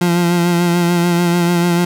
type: tone with vibrato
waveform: 30% pulse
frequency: 173.5 Hz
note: F3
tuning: 11 cents flat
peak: -9 dBFS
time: 0.01-1.85 s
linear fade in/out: 5 ms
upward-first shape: sine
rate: 6.8 Hz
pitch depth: 30 cents each way
effects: none